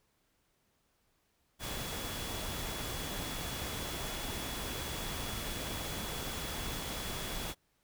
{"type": "tone in noise", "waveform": "sine", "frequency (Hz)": 3385, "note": "G#7", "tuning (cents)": 32, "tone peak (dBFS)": -47, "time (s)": [1.59, 7.55], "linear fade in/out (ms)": 50, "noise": "pink", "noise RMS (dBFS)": -39, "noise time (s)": [1.59, 7.55], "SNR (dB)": -11, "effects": ["pink hiss -75 dBFS RMS until 7.83 s"]}